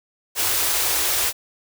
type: band-stop noise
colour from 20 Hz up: white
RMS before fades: -21 dBFS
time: 0.35-1.33 s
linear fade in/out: 50 ms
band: 110 to 310 Hz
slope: 48 dB/octave
effects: none